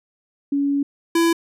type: tone pair in turn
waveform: sine / square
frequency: 281.9 / 334.4 Hz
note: C#4 / E4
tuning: +29 / +25 cents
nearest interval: minor third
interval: 296 cents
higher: second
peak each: -17 / -15 dBFS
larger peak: second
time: 0.52-0.83 / 1.15-1.33 s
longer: first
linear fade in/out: 5 ms
effects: resampled to 32000 Hz